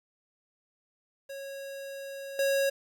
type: tone with level steps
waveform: square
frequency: 550 Hz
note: C#5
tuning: 14 cents flat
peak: -39 / -25 dBFS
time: 1.29-2.7 s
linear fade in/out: 10 ms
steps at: 2.39 s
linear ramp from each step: 2 ms
effects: 10-bit